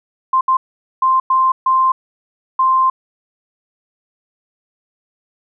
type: tone bursts at uneven times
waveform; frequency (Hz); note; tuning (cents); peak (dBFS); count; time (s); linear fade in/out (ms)
sine; 1046.5; C6; 0; -10; 6; 0.33-0.41 / 0.48-0.57 / 1.02-1.2 / 1.3-1.52 / 1.66-1.92 / 2.59-2.9; 5
effects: none